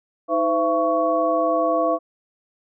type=tone cluster; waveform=sine; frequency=316.2 / 511 / 672 / 1117 Hz; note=D#4 / C5 / E5 / C#6; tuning=+28 / -41 / +33 / +13 cents; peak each=-25 / -24 / -20 / -24 dBFS; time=0.28-1.99 s; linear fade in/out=50 ms; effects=none